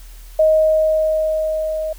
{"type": "tone with level ramp", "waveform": "sine", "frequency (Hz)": 627, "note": "D#5", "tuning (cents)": 13, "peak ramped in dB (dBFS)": [-9, -20], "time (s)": [0.39, 1.93], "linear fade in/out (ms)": 5, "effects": ["added 40 Hz sine -35 dBFS peak until 1.98 s", "white hiss -47 dBFS RMS until 1.98 s"]}